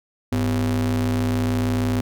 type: ring-modulated tone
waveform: square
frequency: 73.42 Hz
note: D2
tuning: in tune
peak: -17 dBFS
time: 0.32-2.01 s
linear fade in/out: 5 ms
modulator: 177 Hz
effects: none